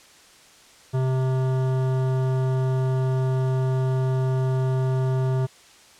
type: tone with hard clipping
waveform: sine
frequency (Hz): 130.4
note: C3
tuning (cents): -5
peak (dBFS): -22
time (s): 0.93-5.47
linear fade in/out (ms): 20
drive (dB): 15
effects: white hiss -51 dBFS RMS until 5.99 s + low-pass 8000 Hz 12 dB/octave